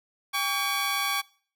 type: tone pair together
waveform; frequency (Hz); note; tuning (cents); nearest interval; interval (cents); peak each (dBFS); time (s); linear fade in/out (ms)
15% pulse; 801.2 / 1133; G5 / C#6; +38 / +37; tritone; 599; -25 / -20; 0.33-1.22; 20
effects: noise-tail reverb RT60 0.5 s tail -24 dB re dry